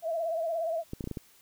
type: tone with vibrato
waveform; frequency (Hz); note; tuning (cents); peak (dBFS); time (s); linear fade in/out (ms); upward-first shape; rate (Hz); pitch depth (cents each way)
sine; 659.3; E5; 0; -28; 0.02-0.84; 50; sine; 17; 67
type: clicks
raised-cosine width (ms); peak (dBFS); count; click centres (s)
3; -22; 6; 0.934 / 1.008 / 1.041 / 1.074 / 1.113 / 1.172
effects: white hiss -60 dBFS RMS until 1.41 s